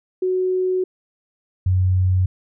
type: tone pair in turn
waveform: sine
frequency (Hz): 370 / 92.5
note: F#4 / F#2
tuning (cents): 0 / 0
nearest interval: 2 octaves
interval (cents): 2400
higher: first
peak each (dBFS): -17 / -14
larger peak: second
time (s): 0.22-0.84 / 1.66-2.26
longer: first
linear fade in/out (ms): 5
effects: none